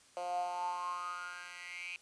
10% pulse tone with high-pass filter sweep, 177.3 Hz, F3, 26 cents sharp, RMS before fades -40 dBFS, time 0.17-1.96 s, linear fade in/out 0 ms, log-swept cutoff 600 to 2500 Hz, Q 9.8, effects white hiss -63 dBFS RMS until 2.01 s + resampled to 22050 Hz

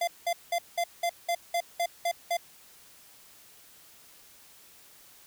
square tone bursts, 689 Hz, F5, 24 cents flat, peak -26 dBFS, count 10, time 0.01-2.37 s, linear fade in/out 5 ms, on 65 ms, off 190 ms, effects white hiss -55 dBFS RMS until 5.26 s

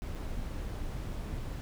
brown noise with dropouts, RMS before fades -37 dBFS, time 0.02-1.61 s, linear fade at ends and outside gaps 0 ms, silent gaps 0.15-0.155 / 0.687-0.691 s, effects none

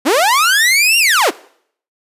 sawtooth linear two-way sweep, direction up then down, 231.8 to 2827 to 231.8 Hz, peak -6 dBFS, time 0.05-1.31 s, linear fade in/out 20 ms, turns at 0.98 s, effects noise-tail reverb RT60 0.6 s tail -20 dB re dry + resampled to 32000 Hz

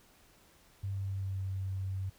sine tone with pitch glide, 98 to 95.6 Hz, G2 to G2, 0 to -43 cents, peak -33 dBFS, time 0.83-2.1 s, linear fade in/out 10 ms, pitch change -43 cents, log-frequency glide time 0.93-1.45 s, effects pink hiss -63 dBFS RMS until 2.18 s

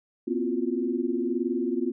sine tone cluster, 241.8 / 263.6 / 340.2 / 359.4 Hz, B3 / C4 / F4 / F4, -36 / +13 / -45 / +50 cents, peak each -30 dBFS, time 0.27-1.92 s, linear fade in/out 10 ms, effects none

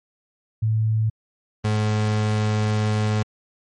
sine / 35% pulse tone pair in turn, 110 / 106.87 Hz, A2 / A2, 0 / -50 cents, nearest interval unison, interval 50 cents, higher first, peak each -17 dBFS, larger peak neither, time 0.62-1.1 / 1.64-3.23 s, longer second, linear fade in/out 10 ms, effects low-pass 7000 Hz 12 dB/octave + MP3 48 kbps

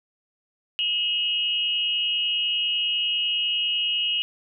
sine tone with amplitude modulation, 2882 Hz, F#7, 46 cents flat, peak -18 dBFS, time 0.79-4.22 s, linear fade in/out 0 ms, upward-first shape sine, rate 270 Hz, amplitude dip 75%, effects none

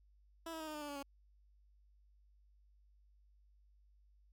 15% pulse tone with pitch steps, 329.6 / 321.9 / 314.4 / 307 / 299.8 / 292.8 / 285.9 / 279.2 Hz, E4 / E4 / D#4 / D#4 / D4 / D4 / D4 / C#4, 0 / -41 / +18 / -23 / +36 / -5 / -46 / +13 cents, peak -37 dBFS, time 0.46-1.028 s, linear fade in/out 5 ms, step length 71 ms, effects added 50 Hz sine -65 dBFS peak until 4.32 s

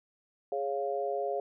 sine chord, Db major, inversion second, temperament equal, 415.3 / 554.4 / 698.5 Hz, Ab4 / Db5 / F5, 0 / 0 / 0 cents, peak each -34 dBFS, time 0.52-1.4 s, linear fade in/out 2 ms, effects none

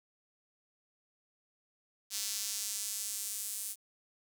square tone with high-pass filter sweep, 103.83 Hz, G#2, in tune, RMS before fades -38 dBFS, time 2.1-3.76 s, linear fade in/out 50 ms, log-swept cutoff 5400 to 9200 Hz, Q 1.3, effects 9-bit

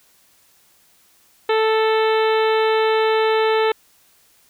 harmonic tone with a mistuned harmonic, 440 Hz, A4, in tune, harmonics 1 / 2 / 3 / 4 / 5 / 6 / 7 / 8 / 9, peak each -16 / -22 / -26 / -28 / -30 / -32 / -33 / -34 / -35 dBFS, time 1.49-3.72 s, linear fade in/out 5 ms, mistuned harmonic 8, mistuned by +24 cents, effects white hiss -56 dBFS RMS until 4.49 s

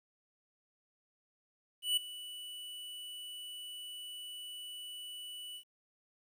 square tone with ADSR envelope, 2960 Hz, F#7, in tune, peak -27 dBFS, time 1.82-5.64 s, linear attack 150 ms, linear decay 7 ms, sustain -17 dB, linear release 82 ms, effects 11-bit

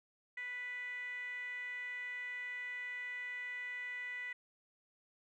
10% pulse tone with band-pass filter, 493.9 Hz, B4, in tune, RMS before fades -43 dBFS, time 0.37-4.33 s, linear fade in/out 5 ms, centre 2000 Hz, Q 9.9, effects none

